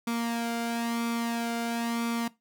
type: tone with flanger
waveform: sawtooth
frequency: 233.1 Hz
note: A#3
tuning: in tune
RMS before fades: -30 dBFS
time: 0.07-2.28 s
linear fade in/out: 5 ms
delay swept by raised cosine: 0.86 to 1.39 ms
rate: 1 Hz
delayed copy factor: +0.6
effects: noise-tail reverb RT60 0.2 s tail -19 dB re dry